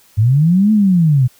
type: linear two-way sweep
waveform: sine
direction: up then down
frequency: 99.5 to 219.2 to 120.3 Hz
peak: -8 dBFS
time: 0.17-1.28 s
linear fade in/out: 20 ms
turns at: 0.72 s
effects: white hiss -50 dBFS RMS until 1.39 s